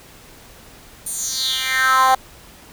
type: tone with high-pass filter sweep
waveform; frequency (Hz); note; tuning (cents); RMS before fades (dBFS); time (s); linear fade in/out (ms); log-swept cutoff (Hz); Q
10% pulse; 261.6; C4; 0; -18; 1.06-2.15; 5; 9800 to 760; 4.4
effects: pink hiss -44 dBFS RMS until 2.72 s